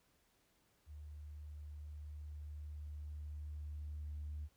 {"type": "tone with level ramp", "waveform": "sine", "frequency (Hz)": 74.8, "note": "D2", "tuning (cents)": 32, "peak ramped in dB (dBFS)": [-48, -40], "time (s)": [0.86, 4.49], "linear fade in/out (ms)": 50, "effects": ["tanh soft clip ceiling -38 dBFS", "pink hiss -75 dBFS RMS until 4.56 s"]}